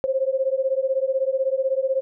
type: beating tone pair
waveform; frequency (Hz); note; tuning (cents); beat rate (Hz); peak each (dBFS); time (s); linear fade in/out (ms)
sine; 524 / 540; C5 / C#5; +2 / -45; 16; -22 / -23; 0.04-2.01; 0
effects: none